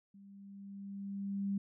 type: tone with level ramp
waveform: sine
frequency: 198.3 Hz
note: G3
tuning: 20 cents sharp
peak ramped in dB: -54 to -31 dBFS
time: 0.14-1.58 s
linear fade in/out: 5 ms
effects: none